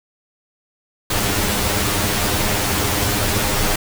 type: noise with comb filter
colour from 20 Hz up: pink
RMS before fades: -19 dBFS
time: 1.1-3.76 s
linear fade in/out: 5 ms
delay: 9.8 ms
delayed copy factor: +0.95
effects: none